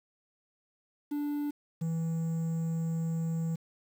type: tone pair in turn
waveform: triangle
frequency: 291.9 / 163.82 Hz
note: D4 / E3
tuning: -10 / -10 cents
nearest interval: minor seventh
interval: 1000 cents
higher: first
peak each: -28 / -27 dBFS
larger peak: second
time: 1.11-1.51 / 1.81-3.56 s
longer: second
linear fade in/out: 10 ms
effects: 9-bit